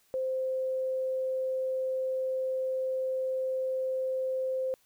sine tone, 521 Hz, C5, 7 cents flat, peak -28 dBFS, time 0.14-4.74 s, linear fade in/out 0 ms, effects white hiss -67 dBFS RMS until 4.85 s

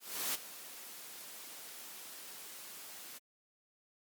white noise with ADSR envelope, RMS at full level -34 dBFS, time 0-3.19 s, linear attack 340 ms, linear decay 23 ms, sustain -15 dB, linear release 17 ms, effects high-pass 200 Hz 12 dB/octave + Opus 48 kbps

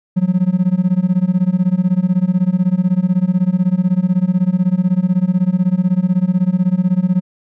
triangle tone with tremolo, 182.2 Hz, F#3, 26 cents flat, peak -5 dBFS, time 0.16-7.21 s, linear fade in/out 20 ms, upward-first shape sine, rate 16 Hz, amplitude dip 95%, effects tanh soft clip ceiling -5 dBFS

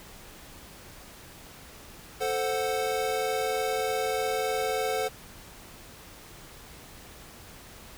square chord, F# diminished, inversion first, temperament equal, 440 / 523.3 / 740 Hz, A4 / C5 / F#5, 0 / 0 / 0 cents, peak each -31 / -32 / -32 dBFS, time 2.2-5.09 s, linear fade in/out 20 ms, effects pink hiss -48 dBFS RMS until 7.97 s

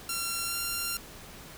5% pulse tone with pitch glide, 1370 to 1382.7 Hz, F6 to F6, -34 to -18 cents, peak -19 dBFS, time 0.09-0.97 s, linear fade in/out 2 ms, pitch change +16 cents, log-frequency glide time 0.46-0.55 s, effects pink hiss -47 dBFS RMS until 1.57 s

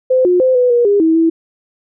sine tone with pitch steps, 514 / 358.8 / 516 / 496.5 / 478.8 / 406 / 322.8 / 327.7 Hz, C5 / F4 / C5 / B4 / A#4 / G#4 / E4 / E4, -31 / +47 / -24 / +9 / +46 / -39 / -36 / -10 cents, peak -8 dBFS, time 0.1-1.3 s, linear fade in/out 10 ms, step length 150 ms, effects none

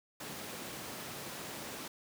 pink high-pass noise, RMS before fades -44 dBFS, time 0.2-1.88 s, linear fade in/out 5 ms, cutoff 160 Hz, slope 12 dB/octave, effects none

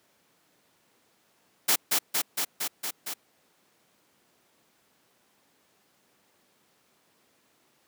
white noise with echo, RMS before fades -22 dBFS, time 1.68-1.76 s, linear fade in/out 10 ms, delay 230 ms, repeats 6, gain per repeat -2 dB, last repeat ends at 3.14 s, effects pink hiss -66 dBFS RMS until 7.87 s + high-pass 200 Hz 12 dB/octave

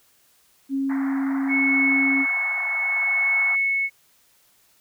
sine tone, 272 Hz, C#4, 33 cents flat, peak -21 dBFS, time 0.69-2.26 s, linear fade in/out 50 ms
pink band-pass noise, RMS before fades -36 dBFS, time 0.89-3.56 s, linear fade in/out 10 ms, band 680 to 2100 Hz, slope 96 dB/octave
sine tone with tremolo, 2201 Hz, C#7, 13 cents flat, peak -17 dBFS, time 1.48-3.9 s, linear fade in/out 50 ms, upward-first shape triangle, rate 0.66 Hz, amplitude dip 50%
effects white hiss -60 dBFS RMS until 4.8 s

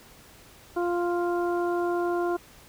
harmonic tone, 349.2 Hz, F4, in tune, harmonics 1 / 2 / 3 / 4, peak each -25 / -31 / -35 / -37 dBFS, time 0.76-2.37 s, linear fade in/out 10 ms, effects pink hiss -52 dBFS RMS until 2.68 s

